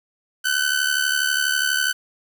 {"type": "tone with amplitude modulation", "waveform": "sawtooth", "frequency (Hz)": 1512, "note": "F#6", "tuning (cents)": 37, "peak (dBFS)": -12, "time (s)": [0.44, 1.93], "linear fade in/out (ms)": 20, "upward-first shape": "sine", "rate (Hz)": 72.2, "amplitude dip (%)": 70, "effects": ["8-bit"]}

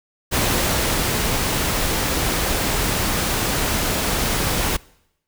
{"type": "noise with ADSR envelope", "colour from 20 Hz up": "pink", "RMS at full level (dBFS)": -19, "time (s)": [0.31, 4.77], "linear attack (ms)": 34, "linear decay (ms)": 840, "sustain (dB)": -2, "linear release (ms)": 10, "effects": ["noise-tail reverb RT60 0.8 s tail -23 dB re dry"]}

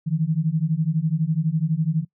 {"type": "beating tone pair", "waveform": "sine", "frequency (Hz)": [153, 165], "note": ["D#3", "E3"], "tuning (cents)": [-29, 2], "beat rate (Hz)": 12, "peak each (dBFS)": -22, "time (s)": [0.06, 2.05], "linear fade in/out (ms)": 20, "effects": ["noise-tail reverb RT60 0.1 s tail -23 dB re dry"]}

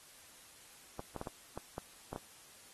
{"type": "clicks", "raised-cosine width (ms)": 1, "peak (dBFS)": -27, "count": 8, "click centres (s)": [0.994, 1.163, 1.214, 1.272, 1.576, 1.781, 2.13, 2.161], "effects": ["white hiss -58 dBFS RMS until 2.73 s", "AAC 32 kbps"]}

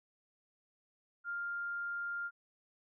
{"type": "tone", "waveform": "sine", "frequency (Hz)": 1400, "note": "F6", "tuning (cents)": 4, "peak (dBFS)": -36, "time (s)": [1.24, 2.31], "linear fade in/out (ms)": 50, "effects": []}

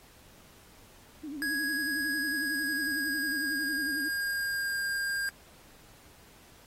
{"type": "tone with vibrato", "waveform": "sine", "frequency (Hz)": 291.5, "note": "D4", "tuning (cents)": -13, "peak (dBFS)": -36, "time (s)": [1.23, 4.09], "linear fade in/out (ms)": 10, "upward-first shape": "sine", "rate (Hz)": 11, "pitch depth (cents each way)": 130}
{"type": "tone with pitch glide", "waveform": "square", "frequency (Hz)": [1659, 1606.2], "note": ["G#6", "G6"], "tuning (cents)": [-2, 42], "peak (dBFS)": -30, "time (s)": [1.42, 5.29], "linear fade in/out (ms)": 0, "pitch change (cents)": -56, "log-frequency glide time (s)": [2.3, 4.8]}
{"effects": ["pink hiss -57 dBFS RMS until 6.66 s", "AAC 48 kbps"]}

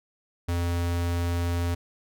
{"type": "tone", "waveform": "square", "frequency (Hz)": 86.3, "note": "F2", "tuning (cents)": -20, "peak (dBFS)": -25, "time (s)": [0.48, 1.75], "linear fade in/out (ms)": 10, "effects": []}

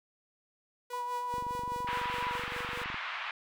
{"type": "tone with tremolo", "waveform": "sawtooth", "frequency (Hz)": 489.2, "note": "B4", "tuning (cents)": -16, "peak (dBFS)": -36, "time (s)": [0.9, 2.84], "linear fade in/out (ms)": 5, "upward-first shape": "sine", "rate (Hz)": 4.9, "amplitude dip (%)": 65}
{"type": "tone with vibrato", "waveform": "sine", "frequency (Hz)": 980, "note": "B5", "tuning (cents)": -14, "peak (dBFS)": -33, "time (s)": [0.93, 2.38], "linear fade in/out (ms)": 5, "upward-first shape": "sine", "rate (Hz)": 7, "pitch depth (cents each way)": 20}
{"type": "click train", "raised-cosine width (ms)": 3, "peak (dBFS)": -32, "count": 39, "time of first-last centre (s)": [1.34, 2.943], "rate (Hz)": 23.7}
{"type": "band-pass noise", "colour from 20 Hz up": "pink", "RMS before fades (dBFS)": -38, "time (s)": [1.87, 3.31], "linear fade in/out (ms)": 2, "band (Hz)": [1000, 3000], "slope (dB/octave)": 24}
{"effects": []}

